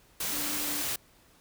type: tone in noise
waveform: sine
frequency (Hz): 293.1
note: D4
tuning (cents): -3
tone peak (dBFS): -40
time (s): 0.32-0.82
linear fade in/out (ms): 5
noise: white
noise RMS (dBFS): -32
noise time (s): 0.2-0.96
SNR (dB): -11
effects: pink hiss -61 dBFS RMS until 1.4 s